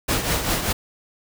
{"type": "noise with tremolo", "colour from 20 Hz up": "pink", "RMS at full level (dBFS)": -20, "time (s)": [0.08, 0.73], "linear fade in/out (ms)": 10, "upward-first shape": "triangle", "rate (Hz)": 5.1, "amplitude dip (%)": 65, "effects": []}